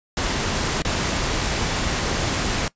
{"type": "noise with dropouts", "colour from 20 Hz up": "pink", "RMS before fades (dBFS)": -23, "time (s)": [0.17, 2.68], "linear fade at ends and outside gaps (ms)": 2, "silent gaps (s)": [0.821, 0.849], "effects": ["noise-tail reverb RT60 0.1 s tail -20 dB re dry", "resampled to 16000 Hz"]}